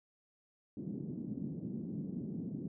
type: band-pass noise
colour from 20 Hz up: pink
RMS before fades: -41 dBFS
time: 0.77-2.68 s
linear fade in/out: 2 ms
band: 160 to 280 Hz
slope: 24 dB/octave
effects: none